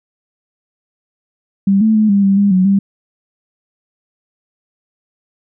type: tone with pitch steps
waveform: sine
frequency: 196.5 / 219.4 / 215 / 199.8 / 195.9 / 201.6 / 185.3 / 197.2 Hz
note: G3 / A3 / A3 / G3 / G3 / G3 / F#3 / G3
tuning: +4 / -5 / -40 / +33 / -1 / +49 / +3 / +11 cents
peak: -8 dBFS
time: 1.67-2.79 s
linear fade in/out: 5 ms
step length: 140 ms
effects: none